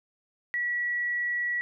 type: tone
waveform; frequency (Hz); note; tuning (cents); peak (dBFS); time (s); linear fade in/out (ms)
sine; 1935; B6; -36; -26; 0.54-1.61; 0
effects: none